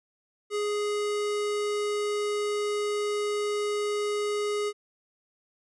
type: tone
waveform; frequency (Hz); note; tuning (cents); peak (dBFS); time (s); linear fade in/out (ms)
square; 415.3; G#4; 0; -27; 0.5-4.73; 50
effects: resampled to 24000 Hz